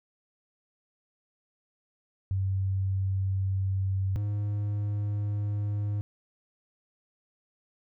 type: tone pair in turn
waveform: sine / triangle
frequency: 96 / 103.22 Hz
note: G2 / G#2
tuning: -36 / -10 cents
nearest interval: minor second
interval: 126 cents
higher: second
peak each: -25 / -25 dBFS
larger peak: neither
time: 2.31-4.16 / 4.16-6.01 s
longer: neither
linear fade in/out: 0 ms
effects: none